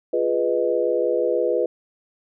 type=chord; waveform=sine; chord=F half-diminished seventh; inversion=none; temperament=equal; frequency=349.2 / 415.3 / 493.9 / 622.3 Hz; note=F4 / Ab4 / Cb5 / Eb5; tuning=0 / 0 / 0 / 0 cents; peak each=-25 / -25 / -21 / -26 dBFS; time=0.13-1.66 s; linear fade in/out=5 ms; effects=none